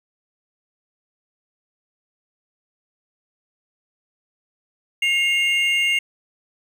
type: tone pair together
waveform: triangle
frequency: 2152 / 2794 Hz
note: C7 / F7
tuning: +48 / 0 cents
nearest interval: perfect fourth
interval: 452 cents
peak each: -18 dBFS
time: 5.02-5.99 s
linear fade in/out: 5 ms
effects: none